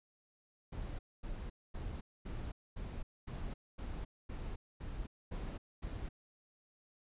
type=noise bursts; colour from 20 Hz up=brown; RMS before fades=-42 dBFS; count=11; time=0.72-6.09 s; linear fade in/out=10 ms; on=270 ms; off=240 ms; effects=resampled to 8000 Hz